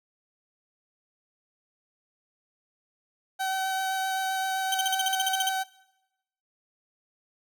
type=tone with vibrato; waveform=30% pulse; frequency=763 Hz; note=G5; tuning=47 cents flat; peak=-24 dBFS; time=3.39-5.64 s; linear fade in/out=20 ms; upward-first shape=triangle; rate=7.7 Hz; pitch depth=11 cents each way
type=tone bursts; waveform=sawtooth; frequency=3100 Hz; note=G7; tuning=20 cents flat; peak=-21 dBFS; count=12; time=4.72-5.491 s; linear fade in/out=2 ms; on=23 ms; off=45 ms
effects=noise-tail reverb RT60 0.9 s tail -20 dB re dry